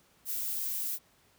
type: noise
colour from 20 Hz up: violet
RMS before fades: -34 dBFS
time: 0.25-0.99 s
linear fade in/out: 50 ms
effects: pink hiss -65 dBFS RMS until 1.38 s + high-pass 60 Hz 12 dB/octave